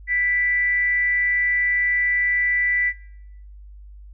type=tone with frequency modulation; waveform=sine; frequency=1975.5 Hz; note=B6; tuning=in tune; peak=-18 dBFS; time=0.07-2.93 s; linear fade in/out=50 ms; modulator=351 Hz; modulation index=0.22; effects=noise-tail reverb RT60 0.9 s tail -22 dB re dry + added 50 Hz sine -39 dBFS peak until 4.13 s